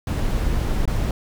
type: noise with dropouts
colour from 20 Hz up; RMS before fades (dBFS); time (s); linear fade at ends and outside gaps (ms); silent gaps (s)
brown; -21; 0.07-1.11; 2; 0.855-0.876
effects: none